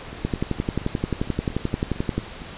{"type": "two click trains", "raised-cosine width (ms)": 3, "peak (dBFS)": [-9, -23], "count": [23, 11], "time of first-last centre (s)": [[0.25, 2.18], [0.13, 2.418]], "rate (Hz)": [11.4, 4.37], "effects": ["pink hiss -38 dBFS RMS until 2.57 s", "resampled to 8000 Hz"]}